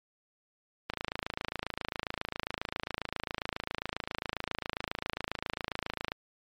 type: click train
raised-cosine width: 0.3 ms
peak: -16 dBFS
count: 144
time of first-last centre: 0.9-6.119 s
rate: 27.4 Hz
effects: MP3 96 kbps